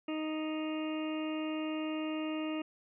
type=harmonic tone; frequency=311.1 Hz; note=D#4; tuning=in tune; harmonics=1 / 2 / 3 / 4 / 6 / 7 / 8 / 9; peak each=-34 / -42 / -50 / -47 / -54 / -53 / -50 / -47 dBFS; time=0.08-2.62 s; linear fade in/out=5 ms; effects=none